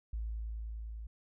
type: tone with level ramp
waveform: sine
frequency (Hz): 55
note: A1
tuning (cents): 0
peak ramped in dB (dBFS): -34 to -41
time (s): 0.13-1.07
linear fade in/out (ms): 5
effects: none